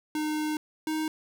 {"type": "tone pair in turn", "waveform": "square", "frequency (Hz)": [306, 312.4], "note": ["D#4", "D#4"], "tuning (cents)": [-29, 7], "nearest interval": "unison", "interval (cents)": 36, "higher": "second", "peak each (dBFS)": -28, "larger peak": "neither", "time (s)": [[0.15, 0.57], [0.87, 1.08]], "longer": "first", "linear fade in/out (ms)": 2, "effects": []}